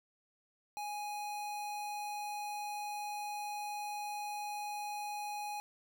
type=tone; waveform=square; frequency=830.6 Hz; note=G#5; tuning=in tune; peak=-39 dBFS; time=0.77-5.6 s; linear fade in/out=0 ms; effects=none